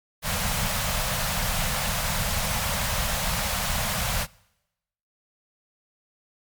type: band-stop noise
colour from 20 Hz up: pink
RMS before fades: -26 dBFS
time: 0.22-4.27 s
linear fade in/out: 50 ms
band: 210 to 520 Hz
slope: 48 dB/octave
effects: noise-tail reverb RT60 0.9 s tail -24 dB re dry + MP3 96 kbps